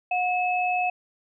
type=tone pair together; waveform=sine; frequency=726 / 2590 Hz; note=F#5 / E7; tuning=-33 / -31 cents; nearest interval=octave + minor seventh; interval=2202 cents; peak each=-23 / -27 dBFS; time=0.11-0.9 s; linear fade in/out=5 ms; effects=none